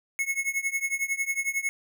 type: tone with tremolo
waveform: square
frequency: 2186 Hz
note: C#7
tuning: 25 cents flat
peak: -23 dBFS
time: 0.19-1.69 s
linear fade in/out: 0 ms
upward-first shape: triangle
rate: 11 Hz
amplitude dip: 95%
effects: none